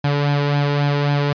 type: tone with flanger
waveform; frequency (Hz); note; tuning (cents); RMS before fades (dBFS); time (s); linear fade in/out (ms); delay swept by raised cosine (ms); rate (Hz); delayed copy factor
sawtooth; 144.1; D3; -33; -18; 0.04-1.33; 5; 1.2 to 2.18; 3.7; +0.55
effects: resampled to 11025 Hz